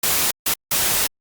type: noise bursts at uneven times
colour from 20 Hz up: white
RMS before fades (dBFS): -19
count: 3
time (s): 0.03-0.31 / 0.46-0.54 / 0.71-1.07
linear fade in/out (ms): 5
effects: Opus 48 kbps